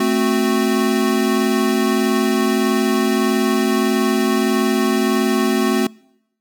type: chord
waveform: square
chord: F# diminished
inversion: first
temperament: equal with one note detuned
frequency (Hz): 220 / 261.6 / 367.9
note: A3 / C4 / F#4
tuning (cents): 0 / 0 / -10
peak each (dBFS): -20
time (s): 0-5.87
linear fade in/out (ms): 5
effects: noise-tail reverb RT60 0.8 s tail -25 dB re dry